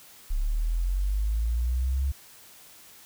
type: linear sweep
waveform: sine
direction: up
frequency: 33.17 to 69.3 Hz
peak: -23 dBFS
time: 0.3-2.12 s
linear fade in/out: 10 ms
effects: white hiss -51 dBFS RMS until 3.05 s